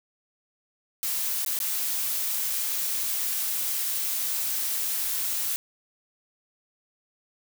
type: noise with dropouts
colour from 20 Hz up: blue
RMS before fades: -28 dBFS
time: 1.03-5.56 s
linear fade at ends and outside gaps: 0 ms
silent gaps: 1.448-1.462 / 1.589-1.602 s
effects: none